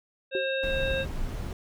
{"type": "harmonic tone", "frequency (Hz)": 534, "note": "C5", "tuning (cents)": 35, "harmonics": [1, 3, 5, 7], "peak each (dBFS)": [-28, -33, -35, -36], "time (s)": [0.31, 1.06], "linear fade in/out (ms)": 50}
{"type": "tone with exponential decay", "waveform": "sine", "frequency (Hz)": 378.9, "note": "F#4", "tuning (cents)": 41, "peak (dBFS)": -25, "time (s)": [0.35, 0.53], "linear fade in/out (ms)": 1, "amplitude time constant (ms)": 37}
{"type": "noise", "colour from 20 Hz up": "brown", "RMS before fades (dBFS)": -32, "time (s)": [0.63, 1.53], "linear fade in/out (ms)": 2}
{"effects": []}